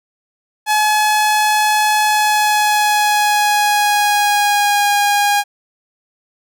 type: tone with pitch glide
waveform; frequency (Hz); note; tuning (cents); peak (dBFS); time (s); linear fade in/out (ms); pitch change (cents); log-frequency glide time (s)
sawtooth; 850 to 817.3; G#5 to G#5; +40 to -28; -8; 0.66-5.44; 50; -68; 2.06-4.9
effects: none